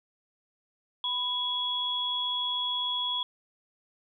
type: tone pair together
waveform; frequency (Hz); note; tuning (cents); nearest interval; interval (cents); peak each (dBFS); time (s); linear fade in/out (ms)
sine; 993 / 3351; B5 / G#7; +9 / +15; octave + major sixth; 2106; -35 / -28; 1.04-3.23; 2
effects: 11-bit